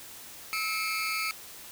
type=tone cluster; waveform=30% pulse; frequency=1298 / 2172 / 2360 Hz; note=E6 / C#7 / D7; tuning=-27 / -36 / +8 cents; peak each=-31 dBFS; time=0.53-1.31 s; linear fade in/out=0 ms; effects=white hiss -46 dBFS RMS until 1.71 s

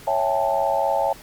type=chord; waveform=sine; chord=A dominant seventh; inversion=first; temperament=equal with one note detuned; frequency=554.4 / 659.3 / 795.9 / 880 Hz; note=C#5 / E5 / G5 / A5; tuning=0 / 0 / +26 / 0 cents; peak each=-24 dBFS; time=0.07-1.13 s; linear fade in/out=5 ms; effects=pink hiss -44 dBFS RMS until 1.22 s + Opus 48 kbps

